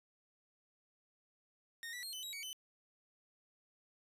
sawtooth tone with pitch steps, 1846 / 1959 / 4226 / 3027 / 3839 / 2251 / 3034 Hz, A#6 / B6 / C8 / F#7 / B7 / C#7 / F#7, -17 / -15 / +16 / +39 / -50 / +26 / +43 cents, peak -40 dBFS, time 1.83-2.53 s, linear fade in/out 0 ms, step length 100 ms, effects resampled to 32000 Hz

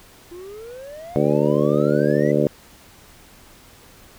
triangle exponential sweep, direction up, 339.7 to 2028 Hz, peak -32 dBFS, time 0.31-2.32 s, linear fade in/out 10 ms
harmonic tone, 73.42 Hz, D2, in tune, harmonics 2 / 3 / 4 / 5 / 6 / 7 / 8, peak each -23 / -23 / -23 / -23 / -23 / -23 / -23 dBFS, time 1.16-2.47 s, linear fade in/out 0 ms
effects pink hiss -48 dBFS RMS until 4.18 s

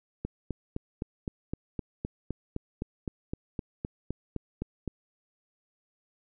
click train, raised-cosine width 3 ms, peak -19 dBFS, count 19, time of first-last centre 0.25-4.877 s, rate 3.89 Hz, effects none

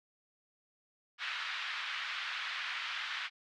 pink band-pass noise, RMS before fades -39 dBFS, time 1.18-3.3 s, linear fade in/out 50 ms, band 1300 to 3700 Hz, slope 24 dB/octave, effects none

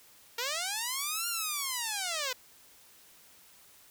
5% pulse linear two-way sweep, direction up then down, 455.2 to 1414 to 490 Hz, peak -20 dBFS, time 0.38-2.33 s, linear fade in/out 5 ms, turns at 1.28 s, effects white hiss -58 dBFS RMS until 3.9 s

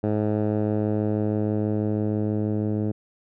10% pulse tone with low-pass filter sweep, 106.2 Hz, G#2, 39 cents sharp, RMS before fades -24 dBFS, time 0.03-2.92 s, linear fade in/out 10 ms, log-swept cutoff 640 to 340 Hz, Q 0.76, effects none

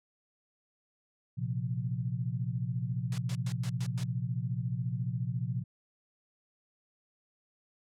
sine chord, Bb suspended second, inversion none, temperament equal, 116.54 / 130.81 / 174.61 Hz, Bb2 / C3 / F3, 0 / 0 / 0 cents, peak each -34 / -34 / -38 dBFS, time 1.37-5.64 s, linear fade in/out 20 ms
white noise bursts, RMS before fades -42 dBFS, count 6, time 3.12-4.036 s, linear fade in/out 2 ms, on 61 ms, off 110 ms
effects low-pass 7000 Hz 12 dB/octave

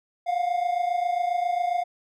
triangle tone pair together, 701.6 / 729 Hz, F5 / F#5, +8 / -26 cents, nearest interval minor second, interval 66 cents, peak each -22 / -26 dBFS, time 0.26-1.84 s, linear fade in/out 20 ms, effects none

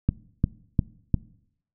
click train, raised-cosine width 5 ms, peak -7 dBFS, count 4, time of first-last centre 0.09-1.143 s, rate 2.85 Hz, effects noise-tail reverb RT60 0.7 s tail -21 dB re dry

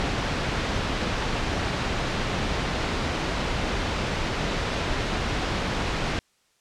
pink low-pass noise, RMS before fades -27 dBFS, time 0-6.19 s, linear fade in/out 0 ms, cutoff 4200 Hz, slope 12 dB/octave, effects white hiss -66 dBFS RMS until 6.6 s + low-pass 8000 Hz 12 dB/octave

